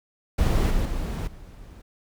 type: noise with level steps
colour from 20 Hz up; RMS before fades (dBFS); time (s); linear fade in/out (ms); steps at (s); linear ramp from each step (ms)
brown; -20 / -24 / -28 / -43; 0.38-1.82; 10; 0.7 / 0.85 / 1.27; 5
effects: none